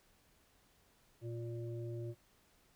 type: harmonic tone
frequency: 117.2 Hz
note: A#2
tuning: 10 cents sharp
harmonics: 1 / 3 / 5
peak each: -41 / -45 / -53 dBFS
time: 1.21-2.15 s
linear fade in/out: 50 ms
effects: pink hiss -70 dBFS RMS until 2.75 s